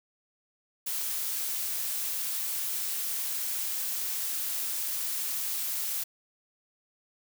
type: noise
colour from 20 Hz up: blue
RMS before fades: -32 dBFS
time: 0.86-6.04 s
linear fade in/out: 10 ms
effects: none